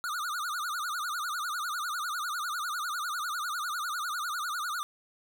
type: tone with vibrato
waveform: square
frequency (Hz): 1318.5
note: E6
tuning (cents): 0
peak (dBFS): -32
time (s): 0.04-4.83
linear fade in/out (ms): 0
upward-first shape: sine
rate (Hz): 10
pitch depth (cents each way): 200
effects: none